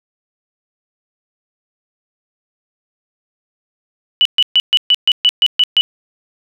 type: tone bursts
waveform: sine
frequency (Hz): 2960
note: F#7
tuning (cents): 0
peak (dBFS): -7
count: 10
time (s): 4.21-5.81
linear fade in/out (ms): 0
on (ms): 43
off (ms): 130
effects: none